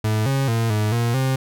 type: tone with pitch steps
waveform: 40% pulse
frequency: 108.3 / 136.1 / 114.4 / 106.5 / 117.8 / 132.2 Hz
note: A2 / C#3 / A#2 / G#2 / A#2 / C3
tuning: -27 / -31 / -32 / +44 / +19 / +18 cents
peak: -17 dBFS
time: 0.04-1.36 s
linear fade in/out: 5 ms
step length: 220 ms
effects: none